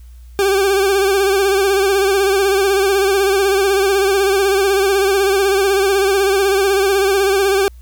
40% pulse tone with vibrato, 392 Hz, G4, in tune, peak -11 dBFS, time 0.39-7.68 s, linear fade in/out 0 ms, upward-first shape sine, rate 16 Hz, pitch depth 56 cents each way, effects added 60 Hz sine -35 dBFS peak until 7.81 s + white hiss -56 dBFS RMS until 7.81 s

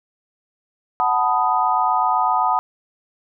sine chord, B dominant seventh, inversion second, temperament equal, 740 / 880 / 987.8 / 1244.5 Hz, F#5 / A5 / B5 / D#6, 0 / 0 / 0 / 0 cents, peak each -21 dBFS, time 1-2.59 s, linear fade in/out 0 ms, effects none

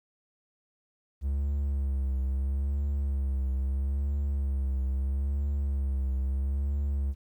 triangle tone with vibrato, 68.4 Hz, C#2, 23 cents flat, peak -24 dBFS, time 1.21-7.15 s, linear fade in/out 50 ms, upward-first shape triangle, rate 0.76 Hz, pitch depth 72 cents each way, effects 11-bit

